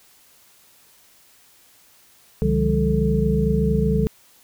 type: tone cluster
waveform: sine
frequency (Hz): 67 / 148.9 / 173.7 / 202.2 / 438.9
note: C2 / D3 / F3 / G#3 / A4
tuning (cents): +42 / +24 / -9 / -46 / -4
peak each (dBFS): -23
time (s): 2.42-4.07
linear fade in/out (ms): 0
effects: white hiss -54 dBFS RMS until 4.43 s